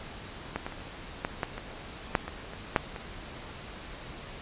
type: clicks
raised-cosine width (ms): 0.5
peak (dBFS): -15 / -19 / -26 / -13 / -13 / -21 / -7 / -20 / -28 / -6 / -23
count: 11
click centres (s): 0.56 / 0.665 / 0.723 / 1.249 / 1.432 / 1.58 / 2.152 / 2.28 / 2.535 / 2.762 / 2.962
effects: pink hiss -43 dBFS RMS until 4.41 s + resampled to 8000 Hz